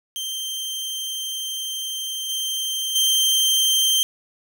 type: tone with level steps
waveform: sawtooth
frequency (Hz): 3144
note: G7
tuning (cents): +4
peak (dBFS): -23 / -20 / -13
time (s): 0.16-4.03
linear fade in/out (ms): 0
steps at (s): 2.29 / 2.95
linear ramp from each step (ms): 10
effects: none